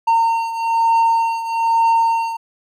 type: beating tone pair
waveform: triangle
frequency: 914 / 915.1 Hz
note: A#5 / A#5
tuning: -34 / -32 cents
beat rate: 1.1 Hz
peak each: -13 / -18 dBFS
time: 0.07-2.37 s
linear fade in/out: 10 ms
effects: none